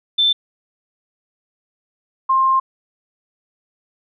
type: tone pair in turn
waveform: sine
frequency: 3543 / 1058.5 Hz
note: A7 / C6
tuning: +11 / +20 cents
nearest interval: octave + major sixth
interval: 2091 cents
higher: first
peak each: -12 dBFS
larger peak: neither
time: 0.18-0.33 / 2.29-2.6 s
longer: second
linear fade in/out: 10 ms
effects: none